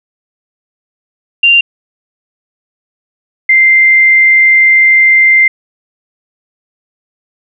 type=tone pair in turn; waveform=sine; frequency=2781 / 2089 Hz; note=F7 / C7; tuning=-8 / -3 cents; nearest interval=perfect fourth; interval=495 cents; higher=first; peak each=-3 dBFS; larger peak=neither; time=1.43-1.61 / 3.49-5.48 s; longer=second; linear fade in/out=5 ms; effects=none